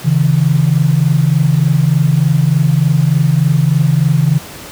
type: tone pair together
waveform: sine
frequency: 136.7 / 160.05 Hz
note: C#3 / D#3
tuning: -24 / +49 cents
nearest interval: minor third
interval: 273 cents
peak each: -11 dBFS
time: 0.04-4.39 s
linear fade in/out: 20 ms
effects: pink hiss -31 dBFS RMS until 4.71 s + high-pass 60 Hz 12 dB/octave